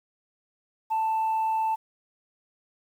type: tone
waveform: sine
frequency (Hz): 884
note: A5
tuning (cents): +8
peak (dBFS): -21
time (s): 0.9-1.76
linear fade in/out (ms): 20
effects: tanh soft clip ceiling -21 dBFS + 9-bit